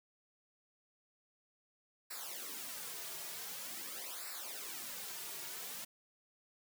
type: noise with flanger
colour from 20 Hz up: white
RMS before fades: -45 dBFS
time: 2.1-5.85 s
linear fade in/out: 10 ms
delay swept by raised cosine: 0.31 to 3.91 ms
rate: 0.46 Hz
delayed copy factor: -0.85
effects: high-pass 200 Hz 12 dB/octave